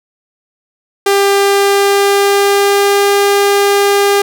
sawtooth tone with pitch glide, 398.1 to 402.3 Hz, G4 to G4, +27 to +45 cents, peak -4 dBFS, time 1.06-4.22 s, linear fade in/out 5 ms, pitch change +18 cents, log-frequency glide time 1.27-3.13 s, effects none

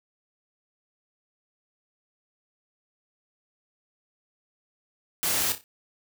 white noise with echo, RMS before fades -26 dBFS, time 5.23-5.52 s, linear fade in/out 0 ms, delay 30 ms, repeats 4, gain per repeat -9 dB, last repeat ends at 5.64 s, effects none

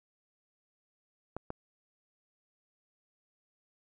clicks, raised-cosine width 1 ms, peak -23 dBFS, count 2, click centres 1.366 / 1.504 s, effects none

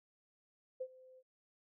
sine tone with ADSR envelope, 515 Hz, C5, 28 cents flat, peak -36 dBFS, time 0.8-1.23 s, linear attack 12 ms, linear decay 60 ms, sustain -21 dB, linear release 47 ms, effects none

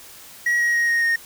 triangle tone with pitch steps, 1910 / 1894.6 / 1879.4 / 1864.2 / 1849.2 Hz, A#6 / A#6 / A#6 / A#6 / A#6, +42 / +28 / +14 / 0 / -14 cents, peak -15 dBFS, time 0.46-1.16 s, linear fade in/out 5 ms, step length 140 ms, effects white hiss -43 dBFS RMS until 1.25 s

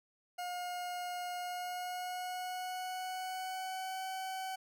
40% pulse tone with pitch glide, 715 to 757.5 Hz, F5 to F#5, +41 to +40 cents, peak -37 dBFS, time 0.38-4.56 s, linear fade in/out 10 ms, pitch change +99 cents, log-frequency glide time 1.37-4.05 s, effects none

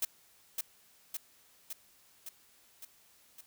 blue noise with echo, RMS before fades -31 dBFS, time 0.02-0.05 s, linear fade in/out 5 ms, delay 560 ms, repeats 6, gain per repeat -3 dB, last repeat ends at 3.41 s, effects white hiss -64 dBFS RMS until 3.46 s

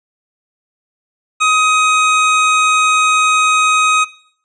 25% pulse tone, 1258 Hz, D#6, 19 cents sharp, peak -6 dBFS, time 1.4-4.05 s, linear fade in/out 20 ms, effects noise-tail reverb RT60 0.6 s tail -19 dB re dry + resampled to 22050 Hz

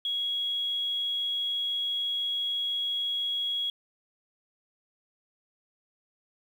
sine tone, 3322 Hz, G#7, in tune, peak -27 dBFS, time 0.05-3.7 s, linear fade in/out 2 ms, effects 9-bit

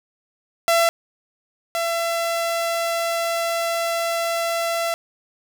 sawtooth tone pair in turn, 673 / 673 Hz, E5 / E5, +36 / +36 cents, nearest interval unison, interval 0 cents, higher neither, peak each -11 / -17 dBFS, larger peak first, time 0.68-0.89 / 1.75-4.94 s, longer second, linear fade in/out 0 ms, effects none

